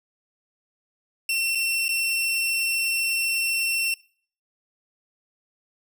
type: tone with dropouts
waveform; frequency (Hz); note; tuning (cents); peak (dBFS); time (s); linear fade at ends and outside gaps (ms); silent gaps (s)
sawtooth; 2708; E7; +46; -19; 1.29-3.94; 2; 1.55-1.554 / 1.882-1.89
effects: noise-tail reverb RT60 0.5 s tail -23 dB re dry